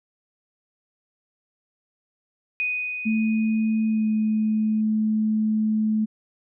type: tone with exponential decay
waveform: sine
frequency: 2489 Hz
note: D#7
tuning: in tune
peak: -21 dBFS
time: 2.6-4.81 s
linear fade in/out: 0 ms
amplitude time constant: 480 ms
type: tone with pitch glide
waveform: sine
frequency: 220 to 216.5 Hz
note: A3 to A3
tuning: 0 to -28 cents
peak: -19 dBFS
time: 3.05-6.06 s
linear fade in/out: 20 ms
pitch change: -28 cents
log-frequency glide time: 3.87-4.07 s
effects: none